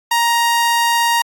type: tone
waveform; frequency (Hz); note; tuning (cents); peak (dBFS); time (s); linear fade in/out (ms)
sawtooth; 937; A#5; +9; -9; 0.11-1.22; 5
effects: AAC 64 kbps